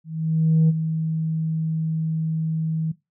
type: tone with ADSR envelope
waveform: sine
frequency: 159.9 Hz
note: D#3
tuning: 48 cents sharp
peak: -11 dBFS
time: 0.04-2.92 s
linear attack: 650 ms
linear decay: 29 ms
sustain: -10 dB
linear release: 9 ms
effects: noise-tail reverb RT60 0.2 s tail -18 dB re dry + tanh soft clip ceiling -11 dBFS